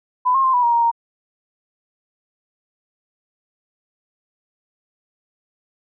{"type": "tone with pitch steps", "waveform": "sine", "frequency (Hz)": [1001, 1071, 1047, 982, 945, 937, 931], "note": ["B5", "C6", "C6", "B5", "A#5", "A#5", "A#5"], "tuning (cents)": [23, 40, 1, -10, 23, 9, -2], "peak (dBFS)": -13, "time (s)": [0.25, 0.915], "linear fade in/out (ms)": 20, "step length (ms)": 95, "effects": []}